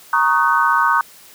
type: chord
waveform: sine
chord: D# minor seventh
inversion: second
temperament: equal with one note detuned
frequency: 932.3 / 1108.7 / 1244.5 / 1508.5 Hz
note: A#5 / C#6 / D#6 / F#6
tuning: 0 / 0 / 0 / +33 cents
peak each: -18 dBFS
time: 0.13-1.01 s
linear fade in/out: 2 ms
effects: white hiss -44 dBFS RMS until 1.34 s + high-pass 100 Hz 12 dB/octave